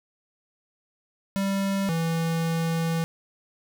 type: tone pair in turn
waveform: square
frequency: 196 / 164.82 Hz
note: G3 / E3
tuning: 0 / 0 cents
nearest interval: minor third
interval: 300 cents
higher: first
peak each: -24 dBFS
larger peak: neither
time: 1.36-1.89 / 1.89-3.04 s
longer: second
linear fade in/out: 0 ms
effects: none